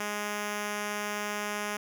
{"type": "tone", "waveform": "5% pulse", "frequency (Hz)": 207.7, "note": "G#3", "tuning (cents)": 0, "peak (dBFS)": -20, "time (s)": [0, 1.77], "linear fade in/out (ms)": 5, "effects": []}